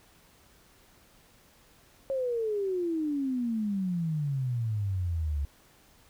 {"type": "exponential sweep", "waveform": "sine", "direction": "down", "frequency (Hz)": [548, 69.3], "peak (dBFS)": -27, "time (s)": [2.1, 5.45], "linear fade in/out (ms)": 0, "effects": ["pink hiss -60 dBFS RMS until 6.09 s"]}